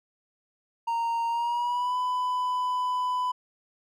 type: tone with pitch glide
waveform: triangle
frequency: 927 to 999.3 Hz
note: A#5 to B5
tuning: -10 to +20 cents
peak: -23 dBFS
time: 0.87-3.32 s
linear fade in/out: 10 ms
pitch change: +130 cents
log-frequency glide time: 1.28-1.96 s
effects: none